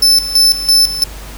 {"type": "tone with tremolo", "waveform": "40% pulse", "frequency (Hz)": 5274, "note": "E8", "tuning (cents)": 0, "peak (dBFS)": -5, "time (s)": [0.02, 1.04], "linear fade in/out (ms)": 5, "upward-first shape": "square", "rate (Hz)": 3, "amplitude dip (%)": 75, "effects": ["added 50 Hz sine -29 dBFS peak until 1.37 s", "pink hiss -33 dBFS RMS until 1.37 s"]}